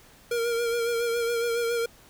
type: tone with vibrato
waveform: square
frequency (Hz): 468.3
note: A#4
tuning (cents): +8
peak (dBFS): -25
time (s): 0.31-1.86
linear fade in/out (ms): 5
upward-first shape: sine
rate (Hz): 7.2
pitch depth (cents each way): 33
effects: pink hiss -54 dBFS RMS until 2.09 s